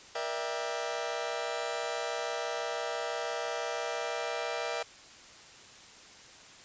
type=chord; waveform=sawtooth; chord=E half-diminished seventh; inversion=second; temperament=just; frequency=474.7 / 593.3 / 659.3 / 791.1 Hz; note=Bb4 / D5 / E5 / G5; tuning=+31 / +18 / 0 / +16 cents; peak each=-34 / -35 / -33 / -36 dBFS; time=0.15-4.83 s; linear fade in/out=5 ms; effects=white hiss -52 dBFS RMS until 6.64 s + resampled to 16000 Hz